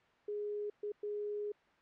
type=tone bursts at uneven times; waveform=sine; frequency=415.3 Hz; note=G#4; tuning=in tune; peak=-36 dBFS; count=3; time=0.28-0.7 / 0.83-0.92 / 1.03-1.52 s; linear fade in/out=5 ms; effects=white hiss -67 dBFS RMS until 1.81 s + low-pass 2000 Hz 12 dB/octave